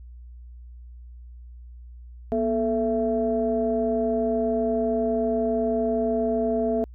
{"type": "tone cluster", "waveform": "sine", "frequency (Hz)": [241.1, 438.3, 668], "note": ["B3", "A4", "E5"], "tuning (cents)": [-41, -7, 23], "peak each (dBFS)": -25, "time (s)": [2.32, 6.84], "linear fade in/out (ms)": 0, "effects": ["tanh soft clip ceiling -11 dBFS", "added 60 Hz sine -40 dBFS peak until 6.94 s"]}